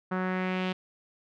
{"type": "tone with low-pass filter sweep", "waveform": "sawtooth", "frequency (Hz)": 185, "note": "F#3", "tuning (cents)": 0, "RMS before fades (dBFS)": -30, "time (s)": [0.11, 0.73], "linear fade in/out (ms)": 10, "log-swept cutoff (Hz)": [1400, 3200], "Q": 2.4, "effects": []}